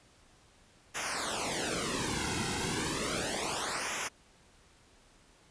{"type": "noise with flanger", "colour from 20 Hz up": "pink", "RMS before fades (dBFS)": -34, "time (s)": [0.94, 4.09], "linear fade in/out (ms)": 20, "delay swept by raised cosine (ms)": [0.23, 1.73], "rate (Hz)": 0.33, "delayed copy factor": -1, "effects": ["pink hiss -62 dBFS RMS until 5.5 s", "resampled to 22050 Hz"]}